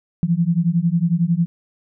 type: beating tone pair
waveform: sine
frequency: 164.5 / 175.5 Hz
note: E3 / F3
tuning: -3 / +9 cents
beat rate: 11 Hz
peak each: -18 dBFS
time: 0.23-1.46 s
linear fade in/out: 0 ms
effects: none